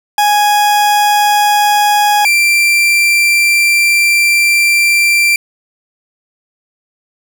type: tone pair in turn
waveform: 40% pulse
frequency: 830.6 / 2357 Hz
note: G#5 / D7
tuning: 0 / +6 cents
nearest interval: octave + tritone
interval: 1806 cents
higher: second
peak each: -7 dBFS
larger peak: neither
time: 0.18-2.25 / 2.25-5.36 s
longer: second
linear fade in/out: 2 ms
effects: none